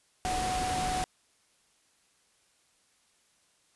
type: tone in noise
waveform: sine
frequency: 740 Hz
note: F#5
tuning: in tune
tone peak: -30 dBFS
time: 0.25-1.04 s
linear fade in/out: 0 ms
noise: pink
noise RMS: -34 dBFS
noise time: 0.25-1.04 s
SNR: +1 dB
effects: white hiss -68 dBFS RMS until 3.75 s + resampled to 24000 Hz

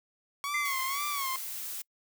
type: tone with vibrato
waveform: sawtooth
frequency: 1113 Hz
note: C#6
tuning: 7 cents sharp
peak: -28 dBFS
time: 0.44-1.36 s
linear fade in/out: 0 ms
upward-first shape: sine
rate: 2 Hz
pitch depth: 100 cents each way
type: tone with exponential decay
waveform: triangle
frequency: 2064 Hz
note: C7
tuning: 24 cents flat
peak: -26 dBFS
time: 0.54-1.6 s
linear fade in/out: 5 ms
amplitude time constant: 230 ms
type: noise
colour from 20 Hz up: blue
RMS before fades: -38 dBFS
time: 0.65-1.82 s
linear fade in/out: 5 ms
effects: noise-tail reverb RT60 0.1 s tail -26 dB re dry

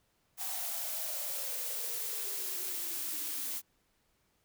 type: noise with high-pass filter sweep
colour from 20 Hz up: blue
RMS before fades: -37 dBFS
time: 0.37-3.62 s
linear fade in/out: 50 ms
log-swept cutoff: 770 to 260 Hz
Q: 9.3
effects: pink hiss -74 dBFS RMS until 4.44 s

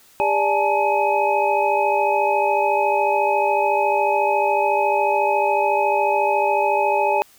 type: tone cluster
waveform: sine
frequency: 401.8 / 586 / 845 / 899 / 2529 Hz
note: G4 / D5 / G#5 / A5 / D#7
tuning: +43 / -4 / +30 / +37 / +28 cents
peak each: -24 / -22 / -19 / -24 / -27 dBFS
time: 0.2-7.22 s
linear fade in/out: 0 ms
effects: white hiss -52 dBFS RMS until 7.38 s

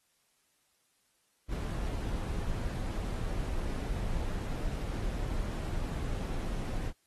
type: noise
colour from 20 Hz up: brown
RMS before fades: -34 dBFS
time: 1.48-6.93 s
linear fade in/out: 50 ms
effects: white hiss -73 dBFS RMS until 7.06 s + AAC 32 kbps

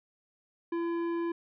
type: tone with tanh clipping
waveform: triangle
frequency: 338.2 Hz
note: E4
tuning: 44 cents sharp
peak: -31 dBFS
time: 0.72-1.32 s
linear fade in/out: 5 ms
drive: 16 dB
effects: none

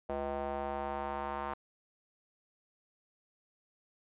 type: tone with band-pass filter sweep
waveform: square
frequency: 70.3 Hz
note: C#2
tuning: 25 cents sharp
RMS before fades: -37 dBFS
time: 0.09-1.54 s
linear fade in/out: 5 ms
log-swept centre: 630 to 1000 Hz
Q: 2.4
effects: resampled to 8000 Hz

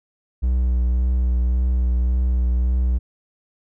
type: tone with vibrato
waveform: triangle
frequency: 61.74 Hz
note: B1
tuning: in tune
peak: -14 dBFS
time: 0.42-2.99 s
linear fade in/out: 20 ms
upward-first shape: triangle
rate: 1.8 Hz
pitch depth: 29 cents each way
effects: none

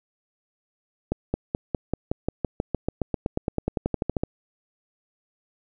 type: accelerating click train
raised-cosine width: 2 ms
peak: -10 dBFS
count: 25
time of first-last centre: 1.12-4.235 s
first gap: 220 ms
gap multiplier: 0.95
effects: none

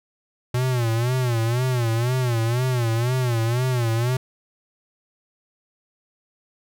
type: tone with vibrato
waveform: square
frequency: 120.9 Hz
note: B2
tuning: 36 cents flat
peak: -20 dBFS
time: 0.54-4.17 s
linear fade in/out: 5 ms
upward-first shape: sine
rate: 2 Hz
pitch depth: 120 cents each way
effects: none

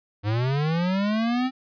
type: linear sweep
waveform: square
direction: up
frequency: 99.9 to 263 Hz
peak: -22 dBFS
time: 0.23-1.51 s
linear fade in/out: 50 ms
effects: resampled to 11025 Hz

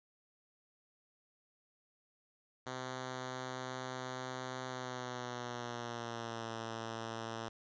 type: tone with pitch glide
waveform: 5% pulse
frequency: 128.4 to 113.73 Hz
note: C3 to A#2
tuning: -32 to -42 cents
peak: -29 dBFS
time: 2.66-7.49 s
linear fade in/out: 10 ms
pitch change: -210 cents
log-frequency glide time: 4.67-6.51 s
effects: resampled to 16000 Hz

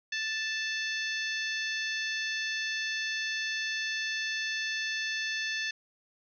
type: harmonic tone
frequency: 880 Hz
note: A5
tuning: in tune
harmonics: 2 / 3 / 4 / 5 / 6 / 7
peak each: -33 / -37 / -39 / -41 / -43 / -44 dBFS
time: 0.12-5.71 s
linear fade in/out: 5 ms
effects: none

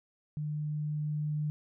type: tone with level ramp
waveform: sine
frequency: 150.5 Hz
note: D3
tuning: 43 cents sharp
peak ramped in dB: -32 to -29 dBFS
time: 0.37-1.5 s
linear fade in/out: 0 ms
effects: none

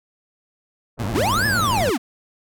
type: low-pass noise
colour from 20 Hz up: pink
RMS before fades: -31 dBFS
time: 0.97-1.93 s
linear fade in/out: 50 ms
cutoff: 1200 Hz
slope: 24 dB/octave
type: tone with vibrato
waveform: 25% pulse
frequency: 105 Hz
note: G#2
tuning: 19 cents sharp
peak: -20 dBFS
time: 0.99-1.9 s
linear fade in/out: 5 ms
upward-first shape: sine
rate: 11 Hz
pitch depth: 220 cents each way
type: linear two-way sweep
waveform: square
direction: up then down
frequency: 200 to 1757 to 200 Hz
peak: -19 dBFS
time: 1.14-1.98 s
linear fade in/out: 20 ms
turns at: 1.46 s
effects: none

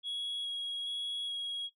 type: tone with vibrato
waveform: sine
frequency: 3322 Hz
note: G#7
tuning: in tune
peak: -32 dBFS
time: 0.03-1.7 s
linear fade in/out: 50 ms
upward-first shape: square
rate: 1.2 Hz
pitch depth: 8 cents each way
effects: noise-tail reverb RT60 0.1 s tail -18 dB re dry + tanh soft clip ceiling -33 dBFS

